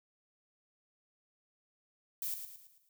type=noise with echo; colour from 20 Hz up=violet; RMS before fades=-37 dBFS; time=2.22-2.34 s; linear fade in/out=2 ms; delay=110 ms; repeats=5; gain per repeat=-7 dB; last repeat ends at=2.89 s; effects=none